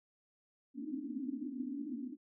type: band-pass noise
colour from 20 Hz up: pink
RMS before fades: -41 dBFS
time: 0.74-2.17 s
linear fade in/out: 50 ms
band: 240 to 300 Hz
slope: 96 dB/octave
effects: none